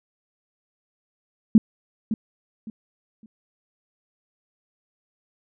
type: tone with echo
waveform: sine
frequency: 219.4 Hz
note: A3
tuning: 5 cents flat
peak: -8 dBFS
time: 1.55-1.58 s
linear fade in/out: 2 ms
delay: 560 ms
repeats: 3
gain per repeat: -12 dB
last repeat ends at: 3.26 s
effects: none